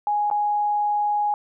sine tone with dropouts, 830.6 Hz, G#5, in tune, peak -19 dBFS, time 0.07-1.34 s, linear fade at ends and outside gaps 1 ms, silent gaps 0.301-0.312 s, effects none

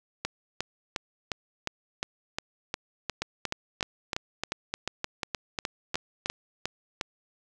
two click trains, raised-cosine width 0.2 ms, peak -12 / -12 dBFS, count 11 / 20, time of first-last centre 3.22-6.26 / 0.25-7.012 s, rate 3.29 / 2.81 Hz, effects none

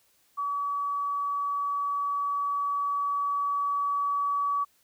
sine tone with level ramp, 1140 Hz, C#6, 48 cents sharp, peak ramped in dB -27 to -24 dBFS, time 0.37-4.65 s, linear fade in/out 20 ms, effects white hiss -66 dBFS RMS until 4.83 s

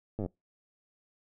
slowing click train, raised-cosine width 2 ms, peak -22 dBFS, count 8, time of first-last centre 0.19-0.261 s, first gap 9 ms, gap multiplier 1.04, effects noise-tail reverb RT60 0.2 s tail -24 dB re dry

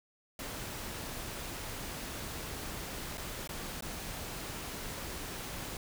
pink noise with dropouts, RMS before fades -41 dBFS, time 0.39-5.77 s, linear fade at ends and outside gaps 2 ms, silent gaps 3.174-3.178 / 3.475-3.491 / 3.808-3.823 s, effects none

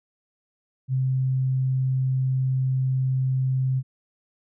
sine tone, 130.81 Hz, C3, in tune, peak -20 dBFS, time 0.88-3.83 s, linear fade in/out 50 ms, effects none

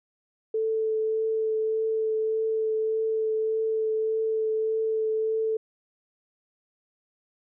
sine tone with vibrato, 440 Hz, A4, in tune, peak -23 dBFS, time 0.54-5.57 s, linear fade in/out 5 ms, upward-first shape triangle, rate 1.7 Hz, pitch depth 12 cents each way, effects none

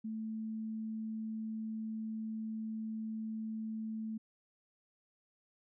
sine tone, 220 Hz, A3, in tune, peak -37 dBFS, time 0.04-4.18 s, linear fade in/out 10 ms, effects none

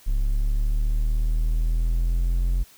triangle linear sweep, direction up, 34.65 to 44.3 Hz, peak -17 dBFS, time 0.06-2.64 s, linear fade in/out 20 ms, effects white hiss -52 dBFS RMS until 2.77 s

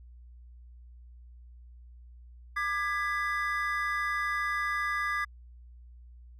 triangle chord, G# diminished, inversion second, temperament just, 1196.1 / 1661.2 / 1993.5 Hz, D6 / G#6 / B6, +31 / 0 / +16 cents, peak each -30 / -31 / -32 dBFS, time 2.56-5.25 s, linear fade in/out 10 ms, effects added 60 Hz sine -48 dBFS peak until 6.39 s

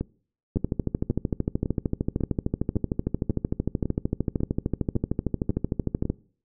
two click trains, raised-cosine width 3 ms, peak -11 / -14 dBFS, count 74 / 12, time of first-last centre 0.57-6.1 / 0.01-6.054 s, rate 13.2 / 1.82 Hz, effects noise-tail reverb RT60 0.5 s tail -22 dB re dry

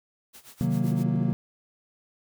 white noise with tremolo, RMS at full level -46 dBFS, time 0.33-1.04 s, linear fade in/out 20 ms, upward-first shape sine, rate 7.7 Hz, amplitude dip 85%
triangle chord, C half-diminished seventh, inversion none, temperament equal, 130.81 / 155.56 / 185 / 233.1 Hz, C3 / Eb3 / Gb3 / Bb3, 0 / 0 / 0 / 0 cents, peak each -26 dBFS, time 0.61-1.33 s, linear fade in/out 0 ms
sine tone bursts, 349.2 Hz, F4, in tune, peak -36 dBFS, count 7, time 0.84-1.305 s, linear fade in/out 0 ms, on 27 ms, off 46 ms
effects none

